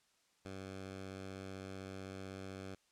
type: tone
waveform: 10% pulse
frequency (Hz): 95.8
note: G2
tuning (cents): -39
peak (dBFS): -37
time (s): 0.45-2.75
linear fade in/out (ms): 5
effects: white hiss -74 dBFS RMS until 2.91 s + low-pass 8000 Hz 12 dB/octave